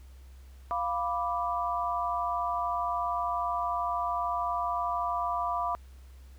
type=chord; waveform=sine; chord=B diminished; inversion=second; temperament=equal; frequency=698.5 / 987.8 / 1174.7 Hz; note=F5 / B5 / D6; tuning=0 / 0 / 0 cents; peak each=-32 dBFS; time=0.71-5.75 s; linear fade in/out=0 ms; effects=added 65 Hz sine -47 dBFS peak until 6.38 s + pink hiss -63 dBFS RMS until 6.38 s